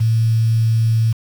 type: tone with quantisation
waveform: sine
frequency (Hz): 112.9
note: A2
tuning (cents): +45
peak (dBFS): -12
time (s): 0-1.13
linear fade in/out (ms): 10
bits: 6
effects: none